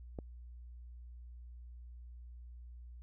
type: click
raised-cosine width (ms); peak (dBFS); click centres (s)
2; -28; 0.188
effects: added 60 Hz sine -48 dBFS peak until 3.02 s